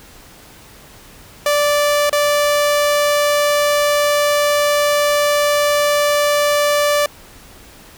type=tone with dropouts; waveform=sawtooth; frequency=585 Hz; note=D5; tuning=7 cents flat; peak=-9 dBFS; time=1.46-7.06 s; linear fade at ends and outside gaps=2 ms; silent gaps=2.096-2.128 s; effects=pink hiss -42 dBFS RMS until 7.97 s